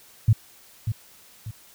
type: tone with echo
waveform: sine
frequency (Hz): 109.8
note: A2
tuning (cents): -3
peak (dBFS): -12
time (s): 0.28-0.33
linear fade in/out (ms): 5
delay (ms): 590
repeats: 2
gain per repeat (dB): -9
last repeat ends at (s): 1.51
effects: white hiss -52 dBFS RMS until 1.74 s